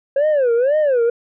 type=tone with vibrato; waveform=sine; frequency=535 Hz; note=C5; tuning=38 cents sharp; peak=-10 dBFS; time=0.16-1.1 s; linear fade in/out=5 ms; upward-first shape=sine; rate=2 Hz; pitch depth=250 cents each way; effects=tanh soft clip ceiling -12 dBFS